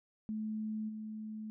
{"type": "tone with level steps", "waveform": "sine", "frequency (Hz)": 216.3, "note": "A3", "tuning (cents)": -29, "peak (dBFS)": [-35, -40], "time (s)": [0.29, 1.5], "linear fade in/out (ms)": 0, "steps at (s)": 0.88, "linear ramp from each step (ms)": 20, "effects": []}